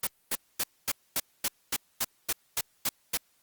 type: noise bursts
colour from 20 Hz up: white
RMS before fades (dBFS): -28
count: 12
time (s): 0.03-3.174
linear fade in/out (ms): 5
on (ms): 42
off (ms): 240
effects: white hiss -68 dBFS RMS until 3.42 s + Opus 32 kbps